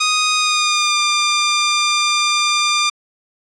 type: tone with pitch glide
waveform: 10% pulse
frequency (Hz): 1244.5 to 1196.6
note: D#6 to D6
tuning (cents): 0 to +32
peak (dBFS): -5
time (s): 0-2.9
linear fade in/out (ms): 10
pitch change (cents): -68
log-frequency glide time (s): 0.36-0.98
effects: low-pass 7000 Hz 12 dB/octave